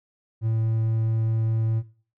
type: tone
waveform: triangle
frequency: 111.9 Hz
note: A2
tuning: 30 cents sharp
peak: -19 dBFS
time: 0.41-1.83 s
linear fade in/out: 50 ms
effects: noise-tail reverb RT60 0.4 s tail -17 dB re dry

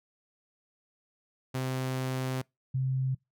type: tone pair in turn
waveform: sawtooth / sine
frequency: 130 / 131.36 Hz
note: C3 / C3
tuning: -11 / +7 cents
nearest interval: unison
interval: 18 cents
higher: second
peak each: -26 dBFS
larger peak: neither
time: 1.54-2.42 / 2.74-3.15 s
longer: first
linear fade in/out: 10 ms
effects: noise-tail reverb RT60 0.2 s tail -25 dB re dry

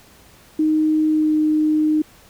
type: tone with pitch glide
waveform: sine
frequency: 310.4 to 307.5 Hz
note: D#4 to D#4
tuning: -4 to -20 cents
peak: -14 dBFS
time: 0.59-2.02 s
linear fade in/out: 5 ms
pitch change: -16 cents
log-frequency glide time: 1.08-1.35 s
effects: pink hiss -49 dBFS RMS until 2.29 s

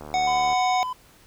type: click train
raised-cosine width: 1 ms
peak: -24 dBFS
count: 40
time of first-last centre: 0.01-0.53 s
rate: 75 Hz
type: harmonic tone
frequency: 740 Hz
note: F#5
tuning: in tune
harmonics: 1 / 3 / 5 / 7 / 9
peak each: -20 / -30 / -34 / -37 / -39 dBFS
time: 0.14-0.83 s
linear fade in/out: 0 ms
type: tone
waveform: triangle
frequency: 1009 Hz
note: B5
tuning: 37 cents sharp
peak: -25 dBFS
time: 0.27-0.93 s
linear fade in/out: 5 ms
effects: pink hiss -54 dBFS RMS until 1.26 s

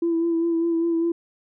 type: tone with vibrato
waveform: sine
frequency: 334.1 Hz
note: E4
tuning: 23 cents sharp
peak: -18 dBFS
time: 0.02-1.12 s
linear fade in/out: 5 ms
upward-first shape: sine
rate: 5 Hz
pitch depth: 26 cents each way
effects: tanh soft clip ceiling -15 dBFS

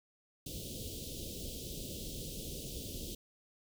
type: band-stop noise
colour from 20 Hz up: pink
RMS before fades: -43 dBFS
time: 0.46-3.15 s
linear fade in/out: 5 ms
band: 560 to 3000 Hz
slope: 48 dB/octave
effects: none

